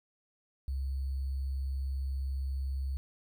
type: tone with sample-and-hold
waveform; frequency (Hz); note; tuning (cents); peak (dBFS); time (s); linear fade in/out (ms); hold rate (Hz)
sine; 67.3; C2; +49; -31; 0.68-2.97; 0; 4410
effects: none